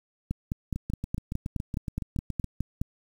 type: two click trains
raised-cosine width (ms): 5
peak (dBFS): -19 / -16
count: 13 / 13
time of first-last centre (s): 0.76-2.443 / 0.31-2.815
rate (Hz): 7.13 / 4.79
effects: 8-bit